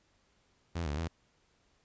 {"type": "tone with pitch steps", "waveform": "sawtooth", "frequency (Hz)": [84.5, 72.8, 82.5], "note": ["E2", "D2", "E2"], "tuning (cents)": [43, -15, 2], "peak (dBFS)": -29, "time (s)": [0.75, 1.08], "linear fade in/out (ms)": 10, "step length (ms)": 110, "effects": ["pink hiss -71 dBFS RMS until 1.84 s", "resampled to 16000 Hz"]}